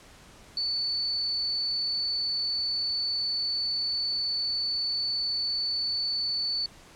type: tone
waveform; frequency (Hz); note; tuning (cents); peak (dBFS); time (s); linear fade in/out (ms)
sine; 4481; C#8; +18; -26; 0.57-6.66; 2
effects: pink hiss -52 dBFS RMS until 6.95 s + low-pass 9000 Hz 12 dB/octave